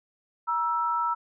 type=tone pair together; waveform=sine; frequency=950 / 1323.6 Hz; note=A#5 / E6; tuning=+33 / +7 cents; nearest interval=tritone; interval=574 cents; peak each=-27 / -26 dBFS; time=0.47-1.15 s; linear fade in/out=20 ms; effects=none